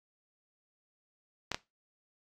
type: clicks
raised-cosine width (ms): 0.2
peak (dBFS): -14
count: 2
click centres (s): 1.517 / 1.545
effects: noise-tail reverb RT60 0.2 s tail -17 dB re dry + AAC 64 kbps